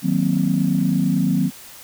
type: chord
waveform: sine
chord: C half-diminished seventh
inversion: first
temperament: equal with one note detuned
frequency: 156.19 / 185 / 233.1 / 261.6 Hz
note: Eb3 / Gb3 / Bb3 / C4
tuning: +7 / 0 / 0 / 0 cents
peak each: -22 / -19 / -23 / -21 dBFS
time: 0.02-1.51 s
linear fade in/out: 50 ms
effects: tanh soft clip ceiling -6 dBFS + white hiss -41 dBFS RMS until 1.83 s